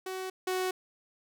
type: tone pair in turn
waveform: sawtooth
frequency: 375.2 / 370.9 Hz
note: F#4 / F#4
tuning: +24 / +4 cents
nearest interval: unison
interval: 20 cents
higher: first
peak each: -31 / -25 dBFS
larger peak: second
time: 0.06-0.3 / 0.47-0.71 s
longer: neither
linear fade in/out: 5 ms
effects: none